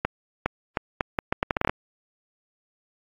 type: accelerating click train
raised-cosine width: 0.5 ms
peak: -7 dBFS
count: 13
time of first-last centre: 0.05-1.695 s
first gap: 410 ms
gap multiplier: 0.76
effects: AAC 32 kbps